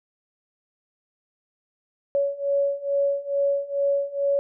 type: beating tone pair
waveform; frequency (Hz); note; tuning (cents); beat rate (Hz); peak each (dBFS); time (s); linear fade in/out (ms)
sine; 560 / 562.3; C#5 / C#5; +18 / +25; 2.3; -25 / -23; 2.15-4.39; 0
effects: none